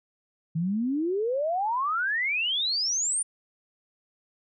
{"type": "exponential sweep", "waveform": "sine", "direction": "up", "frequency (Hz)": [155.56, 9380], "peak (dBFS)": -24, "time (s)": [0.55, 3.23], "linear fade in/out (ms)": 10, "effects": []}